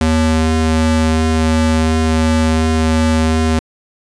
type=ring-modulated tone; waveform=45% pulse; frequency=159 Hz; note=D#3; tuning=38 cents sharp; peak=-8 dBFS; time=0.01-3.59 s; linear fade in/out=0 ms; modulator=80.2 Hz; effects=resampled to 22050 Hz